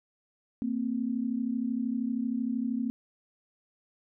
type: tone pair together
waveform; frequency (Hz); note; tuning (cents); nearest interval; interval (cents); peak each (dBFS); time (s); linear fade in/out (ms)
sine; 228.7 / 261.6; A#3 / C4; -33 / 0; major second; 233; -30 / -31; 0.62-2.9; 0
effects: none